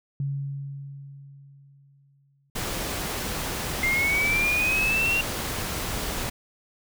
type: tone with exponential decay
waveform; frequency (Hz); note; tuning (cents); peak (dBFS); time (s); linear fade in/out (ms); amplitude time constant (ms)
sine; 139.4; C#3; +10; -24; 0.2-2.5; 2; 500
type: noise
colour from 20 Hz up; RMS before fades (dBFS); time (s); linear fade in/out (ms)
pink; -30; 2.55-6.3; 10
type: linear sweep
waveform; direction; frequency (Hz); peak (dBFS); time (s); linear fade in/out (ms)
sine; up; 2093 to 2770; -21; 3.83-5.21; 2
effects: none